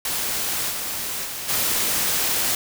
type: noise with level steps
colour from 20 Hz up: white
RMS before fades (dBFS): -25 / -28 / -31 / -22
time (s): 0.05-2.55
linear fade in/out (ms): 2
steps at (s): 0.69 / 1.24 / 1.48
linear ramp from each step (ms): 20
effects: none